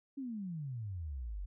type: exponential sweep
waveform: sine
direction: down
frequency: 283.7 to 43.92 Hz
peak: -38 dBFS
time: 0.17-1.46 s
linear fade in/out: 10 ms
effects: none